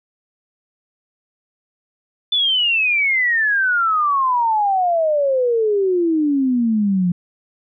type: exponential sweep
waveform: sine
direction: down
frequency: 3520 to 172.6 Hz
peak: -14 dBFS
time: 2.32-7.12 s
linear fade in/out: 5 ms
effects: none